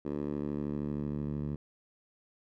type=tone with band-pass filter sweep; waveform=10% pulse; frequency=73 Hz; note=D2; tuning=10 cents flat; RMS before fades=-35 dBFS; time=0.05-1.56 s; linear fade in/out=5 ms; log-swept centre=340 to 150 Hz; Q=1.2; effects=none